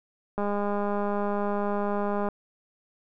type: click train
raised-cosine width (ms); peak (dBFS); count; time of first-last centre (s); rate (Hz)
1; -16; 390; 0.38-2.287; 204
effects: none

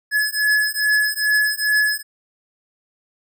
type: beating tone pair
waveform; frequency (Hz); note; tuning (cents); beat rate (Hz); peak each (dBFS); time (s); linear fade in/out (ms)
square; 1703 / 1705.4; G#6 / G#6; +43 / +45; 2.4; -20; 0.11-2.03; 50
effects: none

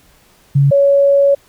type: tone pair in turn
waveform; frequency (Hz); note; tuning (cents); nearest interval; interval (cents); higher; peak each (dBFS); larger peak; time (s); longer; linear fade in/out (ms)
sine; 140 / 560; C#3 / C#5; +18 / +18; 2 octaves; 2400; second; -7; neither; 0.55-0.71 / 0.71-1.35; second; 10
effects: pink hiss -50 dBFS RMS until 1.48 s

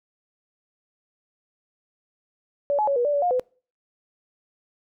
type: tone with pitch steps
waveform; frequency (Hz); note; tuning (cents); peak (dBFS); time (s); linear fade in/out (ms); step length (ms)
sine; 571 / 849 / 558 / 483.1 / 584 / 572 / 711 / 504; D5 / G#5 / C#5 / B4 / D5 / D5 / F5 / B4; -49 / +38 / +11 / -38 / -10 / -46 / +31 / +35; -19; 2.7-3.396; 0; 87
effects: noise-tail reverb RT60 0.4 s tail -25 dB re dry

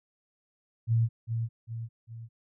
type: tone with echo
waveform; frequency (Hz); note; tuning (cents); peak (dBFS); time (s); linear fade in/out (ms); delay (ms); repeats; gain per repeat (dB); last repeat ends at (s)
sine; 114.7; A#2; -28; -21; 0.87-1.09; 50; 400; 3; -6; 2.29
effects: none

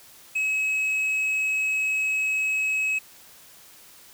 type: tone with hard clipping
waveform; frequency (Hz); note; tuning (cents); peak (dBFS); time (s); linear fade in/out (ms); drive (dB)
sine; 2563; E7; -49; -23; 0.35-2.99; 10; 3
effects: white hiss -50 dBFS RMS until 4.13 s

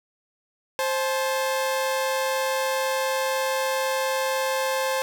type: tone pair together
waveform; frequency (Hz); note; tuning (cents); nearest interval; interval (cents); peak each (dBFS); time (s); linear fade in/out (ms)
sawtooth; 527 / 865; C5 / A5; +12 / -30; major sixth; 858; -20 / -25; 0.79-5.02; 0
effects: none

